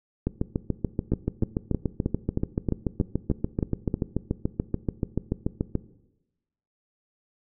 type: two click trains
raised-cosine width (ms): 3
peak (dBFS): -11 / -11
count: 39 / 10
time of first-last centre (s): 0.27-5.753 / 1.12-3.941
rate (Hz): 6.93 / 3.19
effects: noise-tail reverb RT60 1.0 s tail -18 dB re dry